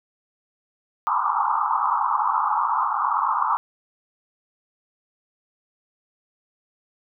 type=band-pass noise; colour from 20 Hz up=pink; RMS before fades=-22 dBFS; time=1.07-3.57 s; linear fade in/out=0 ms; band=830 to 1300 Hz; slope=96 dB/octave; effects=none